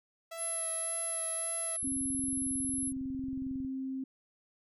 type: tone with vibrato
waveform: sawtooth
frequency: 659.3 Hz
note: E5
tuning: in tune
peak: -37 dBFS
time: 0.31-1.77 s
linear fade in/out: 10 ms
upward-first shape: sine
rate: 1.8 Hz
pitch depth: 17 cents each way
type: tone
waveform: sine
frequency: 11000 Hz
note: F9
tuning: 27 cents flat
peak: -33 dBFS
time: 0.37-2.93 s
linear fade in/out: 50 ms
type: click train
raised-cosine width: 5 ms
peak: -35 dBFS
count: 41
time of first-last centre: 1.83-3.648 s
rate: 22 Hz
type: tone with pitch glide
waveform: sine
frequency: 266.6 to 264.6 Hz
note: C4 to C4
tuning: +33 to +20 cents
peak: -34 dBFS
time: 1.84-4.04 s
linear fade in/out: 5 ms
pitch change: -13 cents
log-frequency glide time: 1.97-2.48 s
effects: none